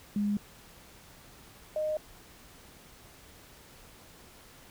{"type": "tone pair in turn", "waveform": "sine", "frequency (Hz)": [205.5, 615.8], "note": ["G#3", "D#5"], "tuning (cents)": [-18, -18], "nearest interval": "octave + perfect fifth", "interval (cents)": 1900, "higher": "second", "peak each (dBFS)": [-26, -28], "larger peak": "first", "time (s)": [[0.16, 0.37], [1.76, 1.97]], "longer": "neither", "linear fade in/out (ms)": 2, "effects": ["pink hiss -54 dBFS RMS until 4.7 s"]}